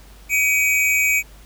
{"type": "tone pair together", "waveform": "square", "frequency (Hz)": [2279, 2500], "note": ["C#7", "D#7"], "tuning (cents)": [47, 8], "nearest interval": "major second", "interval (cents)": 161, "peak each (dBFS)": [-18, -20], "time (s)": [0.29, 1.23], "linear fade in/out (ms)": 50, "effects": ["added 50 Hz sine -43 dBFS peak until 1.45 s", "pink hiss -49 dBFS RMS until 1.45 s"]}